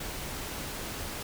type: noise with amplitude modulation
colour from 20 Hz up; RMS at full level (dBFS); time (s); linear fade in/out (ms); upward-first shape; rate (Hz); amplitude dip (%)
pink; -36; 0-1.23; 5; sine; 267; 30
effects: none